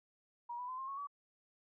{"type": "tone with pitch steps", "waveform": "sine", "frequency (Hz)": [954, 988.8, 1024.8, 1062.2, 1100.9, 1141.1], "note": ["A#5", "B5", "C6", "C6", "C#6", "C#6"], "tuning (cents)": [40, 2, -36, 26, -12, 50], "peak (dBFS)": -40, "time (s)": [0.49, 1.072], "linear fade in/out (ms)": 10, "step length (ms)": 97, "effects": []}